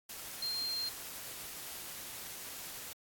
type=tone in noise; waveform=sine; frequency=4186 Hz; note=C8; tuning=in tune; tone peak=-34 dBFS; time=0.42-0.89 s; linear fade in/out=5 ms; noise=white; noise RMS=-45 dBFS; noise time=0.09-2.93 s; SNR=+8 dB; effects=AAC 64 kbps

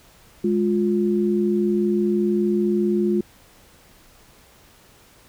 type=tone pair together; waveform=sine; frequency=207.7 / 352.7 Hz; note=G#3 / F4; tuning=0 / +17 cents; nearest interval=major sixth; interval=917 cents; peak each=-20 dBFS; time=0.44-3.21 s; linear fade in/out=5 ms; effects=pink hiss -52 dBFS RMS until 5.28 s

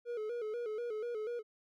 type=tone with vibrato; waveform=triangle; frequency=453.2 Hz; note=A#4; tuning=49 cents flat; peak=-34 dBFS; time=0.05-1.43 s; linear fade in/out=50 ms; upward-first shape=square; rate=4.1 Hz; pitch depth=94 cents each way; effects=none

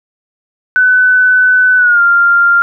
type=tone with pitch glide; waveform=sine; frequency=1503 to 1394.3 Hz; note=F#6 to F6; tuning=+27 to -3 cents; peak=-5 dBFS; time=0.76-2.62 s; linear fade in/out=0 ms; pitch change=-130 cents; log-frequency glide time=1.77-2.01 s; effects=none

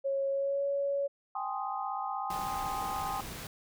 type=tone with pitch glide; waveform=sine; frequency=548 to 560.5 Hz; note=C#5 to C#5; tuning=-20 to +19 cents; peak=-28 dBFS; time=0.04-1.08 s; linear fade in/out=20 ms; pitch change=+39 cents; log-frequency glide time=0.29-0.64 s
type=chord; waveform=sine; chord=Ab major seventh; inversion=third; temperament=equal with one note detuned; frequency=784 / 840.3 / 1046.5 / 1244.5 Hz; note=G5 / Ab5 / C6 / Eb6; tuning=0 / +20 / 0 / 0 cents; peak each=-36 / -39 / -39 / -39 dBFS; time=1.35-3.21 s; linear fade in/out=5 ms
type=noise; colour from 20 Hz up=pink; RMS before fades=-42 dBFS; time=2.3-3.47 s; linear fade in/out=2 ms
effects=none

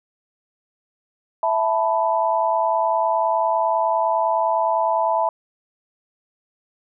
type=chord; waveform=sine; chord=E suspended fourth; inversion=none; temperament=just; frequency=659.3 / 879 / 988.9 Hz; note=E5 / A5 / B5; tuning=0 / -2 / +2 cents; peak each=-21 / -21 / -22 dBFS; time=1.43-5.29 s; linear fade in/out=2 ms; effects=none

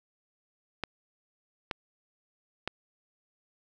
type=clicks; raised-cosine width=0.3 ms; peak=-15 dBFS; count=3; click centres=0.837 / 1.712 / 2.676 s; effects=none

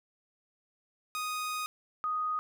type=tone pair in turn; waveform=sawtooth / sine; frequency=1244.5 / 1244.5 Hz; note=D#6 / D#6; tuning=0 / 0 cents; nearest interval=unison; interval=0 cents; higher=neither; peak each=-29 / -29 dBFS; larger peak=neither; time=1.15-1.66 / 2.04-2.39 s; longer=first; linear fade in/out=0 ms; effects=none

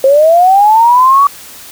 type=linear sweep; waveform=sine; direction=up; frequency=525 to 1146 Hz; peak=-3 dBFS; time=0.04-1.27 s; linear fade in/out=2 ms; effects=white hiss -32 dBFS RMS until 1.71 s

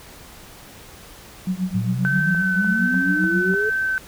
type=tone with tremolo; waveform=sine; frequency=185 Hz; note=F#3; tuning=in tune; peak=-17 dBFS; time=1.47-3.55 s; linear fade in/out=2 ms; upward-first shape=triangle; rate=7.5 Hz; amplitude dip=100%
type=exponential sweep; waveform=sine; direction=up; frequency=107.6 to 440 Hz; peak=-22 dBFS; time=1.74-3.7 s; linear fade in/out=10 ms
type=tone with vibrato; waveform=sine; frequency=1529 Hz; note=G6; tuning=44 cents flat; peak=-19 dBFS; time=2.05-3.98 s; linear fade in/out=0 ms; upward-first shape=sine; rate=1.3 Hz; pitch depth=19 cents each way
type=click train; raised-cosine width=1 ms; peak=-23 dBFS; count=6; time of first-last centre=2.05-3.538 s; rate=3.36 Hz
effects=pink hiss -43 dBFS RMS until 4.07 s

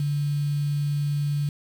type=tone with quantisation; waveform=sine; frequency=145 Hz; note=D3; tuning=22 cents flat; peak=-22 dBFS; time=0-1.49 s; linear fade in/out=2 ms; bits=7; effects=none

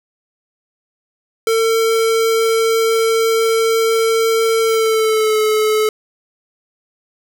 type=tone with pitch glide; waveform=square; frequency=451 to 430.9 Hz; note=A4 to A4; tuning=+43 to -36 cents; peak=-13 dBFS; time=1.47-5.89 s; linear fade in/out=2 ms; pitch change=-79 cents; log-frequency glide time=4.6-5.39 s; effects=none

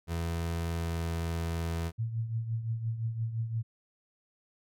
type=tone with pitch glide; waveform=30% pulse; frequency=83.8 to 83.27 Hz; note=E2 to E2; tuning=+29 to +18 cents; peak=-28 dBFS; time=0.07-1.92 s; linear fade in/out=50 ms; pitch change=-11 cents; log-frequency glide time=0.69-1 s
type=tone with tremolo; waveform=sine; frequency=113.6 Hz; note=A#2; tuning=44 cents flat; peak=-27 dBFS; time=1.98-3.63 s; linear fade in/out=20 ms; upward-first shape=triangle; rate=5.8 Hz; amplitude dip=70%
effects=none

